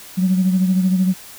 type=beating tone pair; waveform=sine; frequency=185 / 198 Hz; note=F#3 / G3; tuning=0 / +18 cents; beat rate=13 Hz; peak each=-13 / -22 dBFS; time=0.17-1.14 s; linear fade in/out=20 ms; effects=tanh soft clip ceiling -7 dBFS + white hiss -39 dBFS RMS until 1.38 s